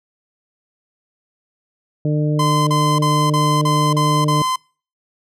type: harmonic tone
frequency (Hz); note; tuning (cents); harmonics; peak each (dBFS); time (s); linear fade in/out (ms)
150.4; D3; +42; 1 / 2 / 3 / 4; -16 / -22 / -26 / -28; 2.05-4.42; 2
type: tone bursts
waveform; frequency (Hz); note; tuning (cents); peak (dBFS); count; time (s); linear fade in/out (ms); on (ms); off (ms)
45% pulse; 1030; C6; -28; -17; 7; 2.39-4.56; 5; 280; 35
effects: noise-tail reverb RT60 0.4 s tail -25 dB re dry + low-pass 12000 Hz 12 dB/octave